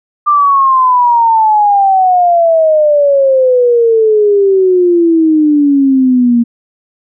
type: exponential sweep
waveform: sine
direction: down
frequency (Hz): 1194 to 233.1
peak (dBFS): -5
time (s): 0.26-6.44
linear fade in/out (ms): 20
effects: none